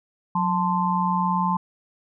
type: tone cluster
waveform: sine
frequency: 181.9 / 883 / 1042 Hz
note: F#3 / A5 / C6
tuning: -29 / +6 / -7 cents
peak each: -24 dBFS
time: 0.35-1.57 s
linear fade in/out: 5 ms
effects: none